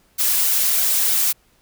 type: noise with flanger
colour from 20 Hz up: blue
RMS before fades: -18 dBFS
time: 0.18-1.33 s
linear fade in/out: 20 ms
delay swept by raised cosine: 1.3 to 4.2 ms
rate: 3.2 Hz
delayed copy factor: +0.65
effects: pink hiss -59 dBFS RMS until 1.61 s